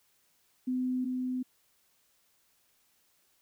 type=tone pair in turn; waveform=sine; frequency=254.1 / 254.1 Hz; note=B3 / B3; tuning=+49 / +49 cents; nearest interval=unison; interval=0 cents; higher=neither; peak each=-28 / -30 dBFS; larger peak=first; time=0.67-1.05 / 1.05-1.43 s; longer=neither; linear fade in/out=10 ms; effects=white hiss -70 dBFS RMS until 3.41 s